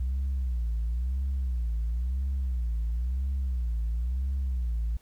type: tone with vibrato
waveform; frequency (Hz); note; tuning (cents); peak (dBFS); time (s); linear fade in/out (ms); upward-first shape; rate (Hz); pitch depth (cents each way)
sine; 61.4; B1; -9; -24; 0-4.97; 5; sine; 0.98; 160
effects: tanh soft clip ceiling -24 dBFS + pink hiss -63 dBFS RMS until 5.01 s